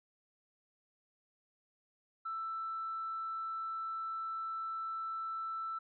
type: tone with tanh clipping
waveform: triangle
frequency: 1326 Hz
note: E6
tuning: 10 cents sharp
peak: -36 dBFS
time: 2.25-5.79 s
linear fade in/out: 10 ms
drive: 1 dB
effects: resampled to 11025 Hz